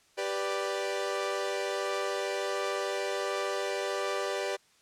sawtooth chord, G major, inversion none, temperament equal, 392 / 493.9 / 587.3 Hz, G4 / B4 / D5, 0 / 0 / 0 cents, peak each -30 / -32 / -30 dBFS, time 0.17-4.57 s, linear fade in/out 20 ms, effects white hiss -64 dBFS RMS until 4.81 s + low-pass 8000 Hz 12 dB/octave

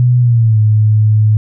sine tone with pitch glide, 123.47 to 107.49 Hz, B2 to A2, 0 to -40 cents, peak -6 dBFS, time 0-1.37 s, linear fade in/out 0 ms, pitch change -240 cents, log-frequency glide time 0.2-0.59 s, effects none

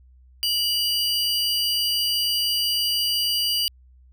45% pulse tone pair together, 2941 / 4735 Hz, F#7 / D8, -11 / +13 cents, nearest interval minor sixth, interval 824 cents, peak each -23 dBFS, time 0.43-3.68 s, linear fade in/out 0 ms, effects added 63 Hz sine -49 dBFS peak until 4.12 s

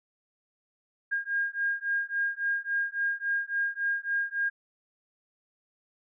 sine beating tone pair, 1617 / 1620.6 Hz, G#6 / G#6, -47 / -43 cents, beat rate 3.6 Hz, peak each -30 dBFS, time 1.11-4.5 s, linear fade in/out 20 ms, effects none

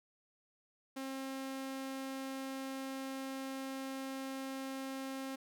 sawtooth tone, 267.5 Hz, C4, 38 cents sharp, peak -36 dBFS, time 0.96-5.36 s, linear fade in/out 10 ms, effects none

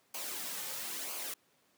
white noise with flanger, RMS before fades -40 dBFS, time 0.14-1.34 s, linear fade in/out 5 ms, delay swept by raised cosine 0.54 to 3.04 ms, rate 1 Hz, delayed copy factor -0.55, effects pink hiss -70 dBFS RMS until 1.77 s + high-pass 200 Hz 12 dB/octave

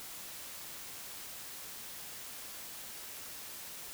silence, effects white hiss -46 dBFS RMS until 3.93 s

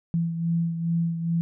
sine beating tone pair, 167.2 / 169.6 Hz, E3 / E3, +25 / +50 cents, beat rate 2.4 Hz, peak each -23 / -31 dBFS, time 0.14-1.41 s, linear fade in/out 0 ms, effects none

